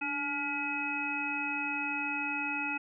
harmonic tone with a mistuned harmonic, 283.1 Hz, C#4, 37 cents sharp, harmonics 1 / 3 / 5 / 7 / 9, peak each -39 / -39 / -39 / -45 / -33 dBFS, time 0.01-2.78 s, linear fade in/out 10 ms, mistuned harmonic 1, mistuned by +56 cents, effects none

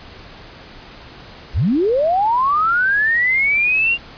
sine linear sweep, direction up, 36.97 to 2808 Hz, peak -13 dBFS, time 1.53-3.98 s, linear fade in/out 50 ms, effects pink hiss -39 dBFS RMS until 4.17 s + resampled to 11025 Hz

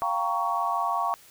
sine chord, G half-diminished seventh, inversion third, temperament equal with one note detuned, 698.5 / 784 / 932.3 / 1116.4 Hz, F5 / G5 / Bb5 / Db6, 0 / 0 / 0 / +12 cents, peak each -30 / -32 / -30 / -27 dBFS, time 0.02-1.14 s, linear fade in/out 0 ms, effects white hiss -53 dBFS RMS until 1.3 s

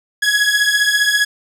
sawtooth beating tone pair, 1667 / 1682 Hz, G#6 / G#6, +6 / +22 cents, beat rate 15 Hz, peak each -12 dBFS, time 0.22-1.25 s, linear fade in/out 10 ms, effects low-pass 11000 Hz 12 dB/octave + 8-bit

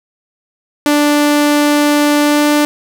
sawtooth tone with pitch glide, 293.7 to 295.6 Hz, D4 to D4, 0 to +11 cents, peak -5 dBFS, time 0.86-2.65 s, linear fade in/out 0 ms, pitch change +11 cents, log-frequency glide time 2.21-2.48 s, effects none

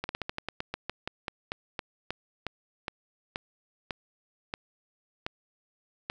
slowing click train, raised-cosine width 0.3 ms, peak -16 dBFS, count 22, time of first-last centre 0.04-6.099 s, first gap 51 ms, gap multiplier 1.15, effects none

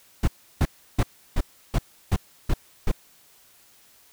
brown noise bursts, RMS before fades -19 dBFS, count 8, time 0.23-2.916 s, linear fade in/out 5 ms, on 47 ms, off 330 ms, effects white hiss -56 dBFS RMS until 4.12 s

